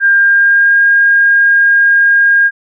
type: tone with pitch glide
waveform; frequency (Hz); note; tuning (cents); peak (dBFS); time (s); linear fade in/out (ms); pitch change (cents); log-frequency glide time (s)
sine; 1600 to 1619.5; G6 to G#6; +35 to -44; -5; 0-2.51; 50; +21; 0.15-0.8
effects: none